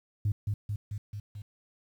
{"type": "tone with echo", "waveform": "sine", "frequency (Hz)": 103.4, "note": "G#2", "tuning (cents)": -7, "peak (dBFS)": -23, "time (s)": [0.25, 0.32], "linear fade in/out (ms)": 5, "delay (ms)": 220, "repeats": 5, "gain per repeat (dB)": -3, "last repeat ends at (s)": 1.42, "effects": ["tanh soft clip ceiling -21 dBFS", "10-bit"]}